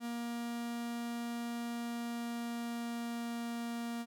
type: tone with pitch glide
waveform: 45% pulse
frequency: 236 to 234.6 Hz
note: A#3 to A#3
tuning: +22 to +11 cents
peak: -37 dBFS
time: 0-4.06 s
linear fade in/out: 50 ms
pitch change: -11 cents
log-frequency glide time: 1.69-3.61 s
effects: none